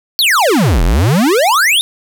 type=exponential two-way sweep; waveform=square; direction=down then up; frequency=4629 to 37.62 to 3796 Hz; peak=-9 dBFS; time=0.19-1.81 s; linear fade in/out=0 ms; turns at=0.83 s; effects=none